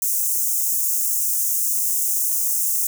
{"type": "high-pass noise", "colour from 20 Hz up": "white", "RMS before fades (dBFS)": -21, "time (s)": [0.02, 2.87], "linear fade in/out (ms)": 2, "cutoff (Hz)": 6200, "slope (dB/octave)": 48, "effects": []}